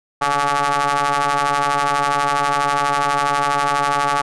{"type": "ring-modulated tone", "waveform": "sawtooth", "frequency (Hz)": 141.7, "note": "C#3", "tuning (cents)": 38, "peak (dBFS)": -9, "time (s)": [0.21, 4.22], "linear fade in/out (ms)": 10, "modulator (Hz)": 998, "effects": ["resampled to 24000 Hz"]}